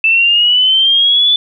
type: linear sweep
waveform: sine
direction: up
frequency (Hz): 2637 to 3493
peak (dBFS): -7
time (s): 0.04-1.36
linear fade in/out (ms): 2
effects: none